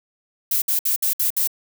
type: noise bursts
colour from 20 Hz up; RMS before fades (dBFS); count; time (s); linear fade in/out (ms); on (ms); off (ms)
violet; -20; 6; 0.51-1.475; 5; 110; 61
effects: none